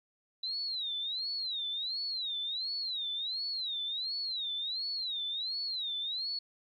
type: tone with vibrato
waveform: sine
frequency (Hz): 3941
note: B7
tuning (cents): -4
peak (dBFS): -33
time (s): 0.43-6.39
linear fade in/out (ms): 5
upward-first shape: sine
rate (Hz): 1.4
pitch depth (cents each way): 200
effects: 12-bit